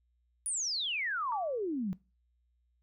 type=exponential sweep; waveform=sine; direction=down; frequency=9956 to 174.61 Hz; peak=-31 dBFS; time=0.46-1.93 s; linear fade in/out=0 ms
type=tone with exponential decay; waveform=sine; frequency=1152 Hz; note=D6; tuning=34 cents flat; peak=-32 dBFS; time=1.32-1.6 s; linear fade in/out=1 ms; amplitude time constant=59 ms
effects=noise-tail reverb RT60 0.3 s tail -21 dB re dry + added 60 Hz sine -70 dBFS peak until 2.82 s